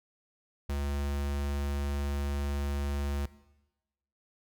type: tone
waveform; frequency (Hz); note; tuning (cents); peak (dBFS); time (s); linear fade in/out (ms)
square; 71; C#2; +42; -31; 0.69-3.26; 5
effects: noise-tail reverb RT60 1.0 s tail -17 dB re dry